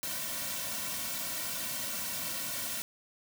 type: noise with comb filter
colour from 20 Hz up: white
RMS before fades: -36 dBFS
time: 0.03-2.82 s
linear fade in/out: 0 ms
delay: 2.4 ms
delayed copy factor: -1
effects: none